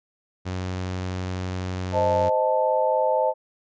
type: tone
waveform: sawtooth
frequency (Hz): 92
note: F#2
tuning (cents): -9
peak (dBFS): -23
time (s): 0.45-2.3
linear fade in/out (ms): 20
type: chord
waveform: sine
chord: A diminished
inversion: first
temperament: equal with one note detuned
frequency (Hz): 518.4 / 622.3 / 880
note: C5 / Eb5 / A5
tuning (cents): -16 / 0 / 0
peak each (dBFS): -23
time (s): 1.92-3.34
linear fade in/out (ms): 50
effects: resampled to 16000 Hz